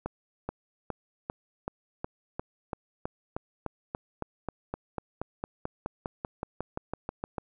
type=accelerating click train; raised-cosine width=1 ms; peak=-18 dBFS; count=29; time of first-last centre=0.06-7.382 s; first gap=430 ms; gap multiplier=0.96; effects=none